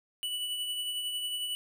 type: tone with tremolo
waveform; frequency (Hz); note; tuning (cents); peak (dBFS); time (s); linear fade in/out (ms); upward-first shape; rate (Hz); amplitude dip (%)
square; 2960; F#7; 0; -31; 0.23-1.55; 0; triangle; 11; 40
effects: none